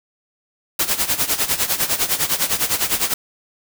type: noise with tremolo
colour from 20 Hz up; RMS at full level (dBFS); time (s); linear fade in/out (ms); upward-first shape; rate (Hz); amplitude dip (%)
white; -17; 0.79-3.14; 5; sine; 9.9; 80
effects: none